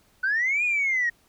sine linear two-way sweep, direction up then down, 1480 to 2482 to 1854 Hz, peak -20 dBFS, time 0.23-1.1 s, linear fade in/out 10 ms, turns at 0.64 s, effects tanh soft clip ceiling -17 dBFS + pink hiss -62 dBFS RMS until 1.28 s

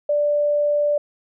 sine tone, 587.3 Hz, D5, in tune, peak -16 dBFS, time 0.09-0.98 s, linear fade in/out 5 ms, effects none

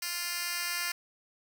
10% pulse tone with high-pass filter sweep, 349.2 Hz, F4, in tune, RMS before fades -34 dBFS, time 0.02-0.92 s, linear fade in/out 5 ms, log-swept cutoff 3300 to 2200 Hz, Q 0.77, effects none

